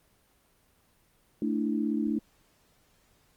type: chord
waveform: sine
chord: A suspended fourth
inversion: none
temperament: equal with one note detuned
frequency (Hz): 221.3 / 293.7 / 329.6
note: A3 / D4 / E4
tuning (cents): +10 / 0 / 0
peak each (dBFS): -29 / -30 / -33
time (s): 1.42-2.19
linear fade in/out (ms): 2
effects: pink hiss -66 dBFS RMS until 3.36 s + Opus 24 kbps